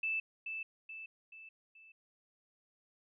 sine tone with echo, 2637 Hz, E7, in tune, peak -32 dBFS, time 0.03-0.2 s, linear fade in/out 5 ms, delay 430 ms, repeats 4, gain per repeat -6 dB, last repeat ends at 1.92 s, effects none

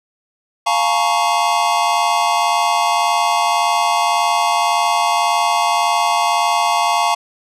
square chord, Bb minor seventh, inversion second, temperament equal with one note detuned, 698.5 / 850.5 / 932.3 / 1108.7 Hz, F5 / Ab5 / Bb5 / Db6, 0 / +41 / 0 / 0 cents, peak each -20 dBFS, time 0.66-7.15 s, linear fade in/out 10 ms, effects low-pass 9000 Hz 12 dB/octave

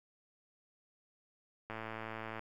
click train, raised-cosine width 0.5 ms, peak -27 dBFS, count 78, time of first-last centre 1.7-2.394 s, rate 111 Hz, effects 11-bit

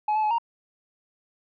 sine tone with pitch steps, 848 / 865 / 851 / 930 Hz, G#5 / A5 / G#5 / A#5, +36 / -30 / +42 / -4 cents, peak -18 dBFS, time 0.08-0.384 s, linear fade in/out 5 ms, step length 76 ms, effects tanh soft clip ceiling -20 dBFS

